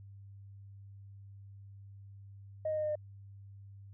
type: tone with pitch steps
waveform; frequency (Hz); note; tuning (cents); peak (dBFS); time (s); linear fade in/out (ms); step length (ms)
sine; 624 / 619 / 614 / 609 / 604.1; D#5 / D#5 / D#5 / D#5 / D5; +5 / -9 / -23 / -37 / +49; -30; 2.65-2.955; 5; 61
effects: tanh soft clip ceiling -26 dBFS + added 99 Hz sine -49 dBFS peak until 3.93 s